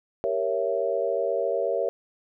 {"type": "chord", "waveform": "sine", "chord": "G diminished seventh", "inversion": "none", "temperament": "equal with one note detuned", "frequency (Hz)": [392, 466.2, 554.4, 665.8], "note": ["G4", "Bb4", "Db5", "Fb5"], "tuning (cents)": [0, 0, 0, 17], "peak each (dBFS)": [-31, -28, -27, -29], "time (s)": [0.24, 1.89], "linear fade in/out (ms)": 0, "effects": []}